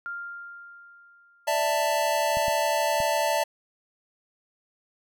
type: tone with exponential decay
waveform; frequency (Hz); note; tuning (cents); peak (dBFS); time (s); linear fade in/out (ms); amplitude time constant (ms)
sine; 1396.9; F6; 0; -30; 0.06-2; 0; 420
type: chord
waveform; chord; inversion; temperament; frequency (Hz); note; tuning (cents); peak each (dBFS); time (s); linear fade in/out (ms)
square; D suspended second; none; equal with one note detuned; 587.3 / 659.3 / 887.1; D5 / E5 / A5; 0 / 0 / +14; -28 / -28 / -27; 1.47-3.44; 10
type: clicks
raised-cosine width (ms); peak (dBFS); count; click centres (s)
5; -25; 3; 2.371 / 2.482 / 3.003
effects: none